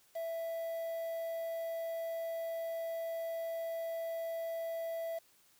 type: tone with quantisation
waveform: triangle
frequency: 661 Hz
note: E5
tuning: 5 cents sharp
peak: -34 dBFS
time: 0.15-5.19 s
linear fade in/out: 10 ms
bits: 9
effects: white hiss -67 dBFS RMS until 5.59 s